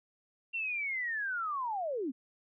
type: linear sweep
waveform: sine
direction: down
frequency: 2753 to 233.1 Hz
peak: -32 dBFS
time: 0.53-2.12 s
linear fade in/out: 20 ms
effects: none